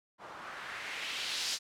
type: noise with low-pass filter sweep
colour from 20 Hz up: blue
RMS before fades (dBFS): -39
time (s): 0.18-1.59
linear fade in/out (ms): 50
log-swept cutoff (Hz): 880 to 5200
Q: 1.6
effects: none